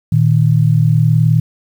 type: tone pair together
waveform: sine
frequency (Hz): 116.21 / 155.56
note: A#2 / D#3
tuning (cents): -5 / 0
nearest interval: perfect fourth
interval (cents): 505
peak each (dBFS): -11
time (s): 0.12-1.4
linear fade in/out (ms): 5
effects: 7-bit